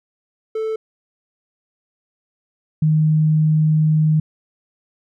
triangle / sine tone pair in turn, 440 / 155.25 Hz, A4 / D#3, 0 / -3 cents, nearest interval octave + tritone, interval 1803 cents, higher first, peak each -18 / -12 dBFS, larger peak second, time 0.55-0.76 / 2.82-4.2 s, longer second, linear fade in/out 5 ms, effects none

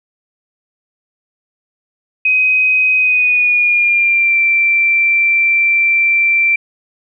sine tone with pitch glide, 2518 to 2349 Hz, D#7 to D7, +20 to 0 cents, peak -9 dBFS, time 2.25-6.56 s, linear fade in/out 5 ms, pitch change -120 cents, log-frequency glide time 2.97-4.38 s, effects none

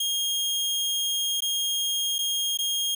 sawtooth tone with dropouts, 3244 Hz, G#7, 41 cents flat, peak -21 dBFS, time 0-2.95 s, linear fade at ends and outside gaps 5 ms, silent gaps 1.406-1.42 / 2.184-2.188 / 2.574-2.587 s, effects none

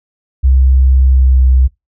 sine tone with pitch glide, 65.41 to 64.43 Hz, C2 to C2, 0 to -26 cents, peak -5 dBFS, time 0.43-1.68 s, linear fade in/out 20 ms, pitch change -26 cents, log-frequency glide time 1.05-1.41 s, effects noise-tail reverb RT60 0.2 s tail -25 dB re dry

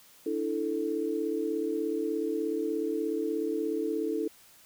sine chord, D suspended second, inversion none, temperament just, 293.7 / 330.4 / 440.5 Hz, D4 / E4 / A4, 0 / +4 / +2 cents, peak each -34 / -32 / -31 dBFS, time 0.26-4.28 s, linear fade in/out 5 ms, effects white hiss -57 dBFS RMS until 4.65 s

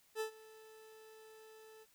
40% pulse tone with ADSR envelope, 438.2 Hz, A4, 7 cents flat, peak -34 dBFS, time 0.15-1.86 s, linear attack 55 ms, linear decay 100 ms, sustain -21 dB, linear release 38 ms, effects white hiss -70 dBFS RMS until 1.94 s

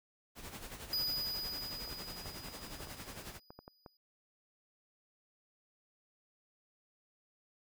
pink noise with tremolo, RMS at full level -45 dBFS, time 0.35-3.4 s, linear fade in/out 50 ms, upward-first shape sine, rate 11 Hz, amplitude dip 60%
square tone with exponential decay, 4938 Hz, D#8, 14 cents flat, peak -32 dBFS, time 0.93-3.97 s, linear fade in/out 2 ms, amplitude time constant 660 ms
clicks, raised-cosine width 1 ms, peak -35 dBFS, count 11, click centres 1.877 / 1.927 / 2.006 / 2.258 / 2.485 / 2.805 / 2.872 / 3.505 / 3.59 / 3.679 / 3.862 s
effects none

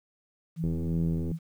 sine tone with vibrato, 163.8 Hz, E3, 11 cents flat, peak -28 dBFS, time 0.56-1.39 s, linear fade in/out 50 ms, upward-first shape triangle, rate 15 Hz, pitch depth 10 cents each way
click train, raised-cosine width 3 ms, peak -21 dBFS, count 57, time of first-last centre 0.64-1.315 s, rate 83 Hz
effects 10-bit

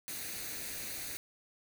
white noise with comb filter, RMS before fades -41 dBFS, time 0.08-1.17 s, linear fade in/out 0 ms, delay 0.47 ms, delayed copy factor +0.55, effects none

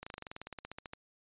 slowing click train, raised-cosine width 0.3 ms, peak -27 dBFS, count 18, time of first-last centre 0.03-0.934 s, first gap 35 ms, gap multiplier 1.05, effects resampled to 8000 Hz

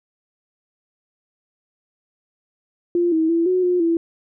sine tone with pitch steps, 347.4 / 320.5 / 334.5 / 367 / 358 / 333.5 Hz, F4 / E4 / E4 / F#4 / F4 / E4, -9 / -49 / +25 / -14 / +43 / +20 cents, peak -15 dBFS, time 2.95-3.97 s, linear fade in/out 2 ms, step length 170 ms, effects none

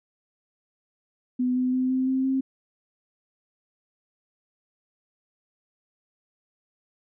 sine tone with pitch steps, 250.7 / 253.6 / 256.6 / 259.5 / 262.6 / 265.6 Hz, B3 / B3 / C4 / C4 / C4 / C4, +26 / +46 / -34 / -14 / +6 / +26 cents, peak -21 dBFS, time 1.39-2.41 s, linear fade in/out 10 ms, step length 170 ms, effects none

